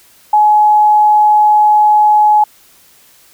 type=tone; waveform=sine; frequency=845 Hz; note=G#5; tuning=30 cents sharp; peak=-5 dBFS; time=0.33-2.44 s; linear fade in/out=5 ms; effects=white hiss -46 dBFS RMS until 3.33 s